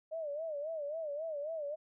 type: tone with vibrato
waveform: sine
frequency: 612 Hz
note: D#5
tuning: 29 cents flat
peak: -36 dBFS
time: 0.11-1.76 s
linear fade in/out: 20 ms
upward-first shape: sine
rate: 3.7 Hz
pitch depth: 130 cents each way
effects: none